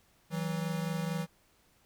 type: tone pair together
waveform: square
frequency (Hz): 163 / 187.42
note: E3 / F#3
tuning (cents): -19 / +23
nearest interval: major second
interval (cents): 242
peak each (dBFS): -34 / -37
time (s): 0.3-1.27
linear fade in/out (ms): 50
effects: pink hiss -67 dBFS RMS until 1.85 s